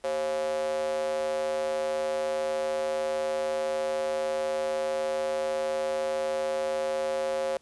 square tone with high-pass filter, 76.8 Hz, D#2, 22 cents flat, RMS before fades -29 dBFS, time 0.04-7.57 s, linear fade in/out 0 ms, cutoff 540 Hz, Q 6, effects pink hiss -63 dBFS RMS until 7.61 s + resampled to 24000 Hz

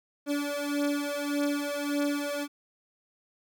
30% pulse beating tone pair, 287.5 / 289.2 Hz, D4 / D4, -37 / -27 cents, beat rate 1.7 Hz, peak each -28 dBFS, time 0.26-2.48 s, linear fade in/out 50 ms, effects none

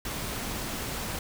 sine tone in noise, 220 Hz, A3, in tune, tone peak -43 dBFS, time 0.4-0.84 s, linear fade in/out 2 ms, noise pink, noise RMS -34 dBFS, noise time 0.05-1.19 s, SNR -12 dB, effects none

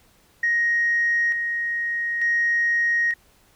sine tone with tremolo, 1875 Hz, A#6, 10 cents sharp, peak -17 dBFS, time 0.43-3.14 s, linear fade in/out 5 ms, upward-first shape square, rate 0.56 Hz, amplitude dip 45%, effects tanh soft clip ceiling -13 dBFS + pink hiss -58 dBFS RMS until 3.55 s

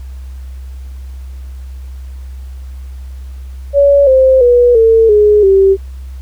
sine tone with pitch steps, 565 / 524.1 / 486.2 / 451 / 418.4 / 388.1 Hz, C#5 / C5 / B4 / A4 / G#4 / G4, +33 / +3 / -27 / +43 / +13 / -17 cents, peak -4 dBFS, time 3.73-5.77 s, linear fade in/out 50 ms, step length 340 ms, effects added 65 Hz sine -24 dBFS peak until 6.21 s + pink hiss -48 dBFS RMS until 6.21 s

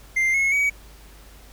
triangle tone with pitch steps, 2093 / 2177 / 2264 Hz, C7 / C#7 / C#7, 0 / -32 / +36 cents, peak -16 dBFS, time 0.16-0.7 s, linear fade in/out 10 ms, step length 180 ms, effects added 50 Hz sine -45 dBFS peak until 1.52 s + pink hiss -50 dBFS RMS until 1.52 s

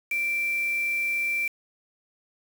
sine tone with quantisation, 2349 Hz, D7, in tune, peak -24 dBFS, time 0.11-1.48 s, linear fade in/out 5 ms, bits 6, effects none

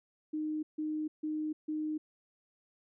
sine tone bursts, 307.8 Hz, D#4, 19 cents flat, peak -32 dBFS, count 4, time 0.33-1.98 s, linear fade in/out 10 ms, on 300 ms, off 150 ms, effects none

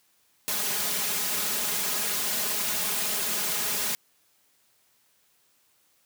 white noise with comb filter, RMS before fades -28 dBFS, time 0.48-3.95 s, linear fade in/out 0 ms, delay 4.8 ms, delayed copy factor +1, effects white hiss -66 dBFS RMS until 6.05 s + high-pass 80 Hz 12 dB/octave

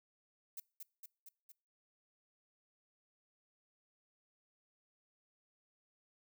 violet noise with echo, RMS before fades -45 dBFS, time 0.57-0.6 s, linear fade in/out 5 ms, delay 230 ms, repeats 4, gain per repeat -3 dB, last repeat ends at 1.52 s, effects noise-tail reverb RT60 0.4 s tail -25 dB re dry

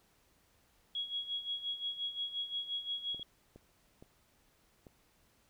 sine tone with tremolo, 3322 Hz, G#7, in tune, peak -33 dBFS, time 0.95-3.23 s, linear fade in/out 2 ms, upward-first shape sine, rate 5.7 Hz, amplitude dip 75%
clicks, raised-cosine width 2 ms, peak -39 dBFS, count 5, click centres 3.146 / 3.196 / 3.56 / 4.025 / 4.868 s
effects pink hiss -70 dBFS RMS until 5.49 s

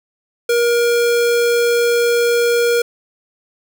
square tone, 474 Hz, A#4, 29 cents sharp, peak -13 dBFS, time 0.49-2.82 s, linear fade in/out 5 ms, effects none

